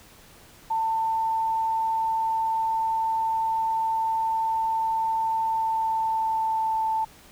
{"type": "tone with pitch glide", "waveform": "sine", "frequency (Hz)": [894, 884.2], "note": ["A5", "A5"], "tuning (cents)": [27, 8], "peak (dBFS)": -22, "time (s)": [0.7, 7.05], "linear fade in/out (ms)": 10, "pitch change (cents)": -19, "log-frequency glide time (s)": [5.49, 6.91], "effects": ["pink hiss -51 dBFS RMS until 7.31 s"]}